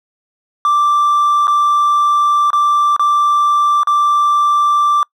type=tone with dropouts; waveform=triangle; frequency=1174.7 Hz; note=D6; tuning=in tune; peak=-7 dBFS; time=0.65-5.03 s; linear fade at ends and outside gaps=1 ms; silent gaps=1.471-1.479 / 2.504-2.531 / 2.964-2.995 / 3.833-3.872 s; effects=noise-tail reverb RT60 0.1 s tail -26 dB re dry + tanh soft clip ceiling -3 dBFS